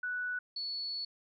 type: tone pair in turn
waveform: sine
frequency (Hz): 1480 / 4418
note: F#6 / C#8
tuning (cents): 0 / -7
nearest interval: octave + perfect fifth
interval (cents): 1893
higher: second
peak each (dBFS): -33 / -35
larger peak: first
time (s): 0.03-0.39 / 0.56-1.05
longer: second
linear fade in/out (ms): 5
effects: none